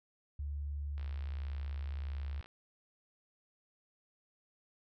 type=tone; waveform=sine; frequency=72.1 Hz; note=D2; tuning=31 cents flat; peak=-36 dBFS; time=0.39-2.41 s; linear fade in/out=5 ms
type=click train; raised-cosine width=0.3 ms; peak=-38 dBFS; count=92; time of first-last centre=0.98-2.46 s; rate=61.5 Hz
effects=none